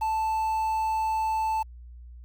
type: tone with quantisation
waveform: triangle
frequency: 880 Hz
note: A5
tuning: in tune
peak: -22 dBFS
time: 0.01-1.63 s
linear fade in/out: 10 ms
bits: 8
effects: added 60 Hz sine -42 dBFS peak until 2.24 s